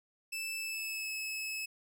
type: tone with pitch glide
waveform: sawtooth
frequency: 2637 to 2590 Hz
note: E7 to E7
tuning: 0 to -31 cents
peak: -33 dBFS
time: 0.32-1.66 s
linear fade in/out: 10 ms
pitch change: -31 cents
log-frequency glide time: 0.58-1.1 s
effects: none